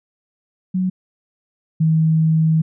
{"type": "tone pair in turn", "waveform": "sine", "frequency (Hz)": [185, 159.54], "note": ["F#3", "D#3"], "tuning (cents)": [0, 44], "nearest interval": "minor third", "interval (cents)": 256, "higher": "first", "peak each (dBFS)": [-16, -12], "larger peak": "second", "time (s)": [[0.74, 0.9], [1.8, 2.62]], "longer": "second", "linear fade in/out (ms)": 10, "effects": []}